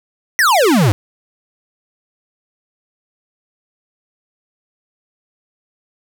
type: exponential sweep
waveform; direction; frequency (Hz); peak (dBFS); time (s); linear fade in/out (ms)
square; down; 2000 to 92.5; -10; 0.39-0.92; 0
effects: none